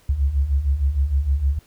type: beating tone pair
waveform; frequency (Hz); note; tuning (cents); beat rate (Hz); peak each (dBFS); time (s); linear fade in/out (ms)
sine; 65.3 / 71.8; C2 / D2; -3 / -39; 6.5; -23 / -18; 0.09-1.59; 5
effects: pink hiss -56 dBFS RMS until 1.66 s